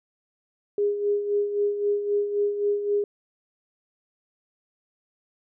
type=tone with tremolo; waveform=sine; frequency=409.8 Hz; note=G#4; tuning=23 cents flat; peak=-19 dBFS; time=0.78-3.04 s; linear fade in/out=2 ms; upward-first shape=sine; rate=3.8 Hz; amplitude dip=60%; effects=none